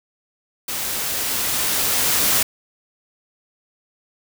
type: noise with level ramp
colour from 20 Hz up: white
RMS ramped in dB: -26 to -17 dBFS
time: 0.68-2.43 s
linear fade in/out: 5 ms
effects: none